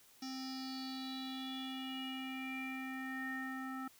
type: tone with low-pass filter sweep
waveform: square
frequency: 262.7 Hz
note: C4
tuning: 7 cents sharp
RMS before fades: -43 dBFS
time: 0.22-3.88 s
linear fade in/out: 5 ms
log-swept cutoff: 5500 to 1500 Hz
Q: 8.5
effects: white hiss -64 dBFS RMS until 3.99 s